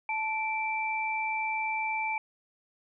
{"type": "tone pair together", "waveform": "sine", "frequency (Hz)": [876, 2339], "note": ["A5", "D7"], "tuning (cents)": [-8, -8], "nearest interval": "octave + perfect fourth", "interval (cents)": 1700, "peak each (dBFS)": [-31, -31], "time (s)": [0.09, 2.18], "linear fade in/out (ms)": 2, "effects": []}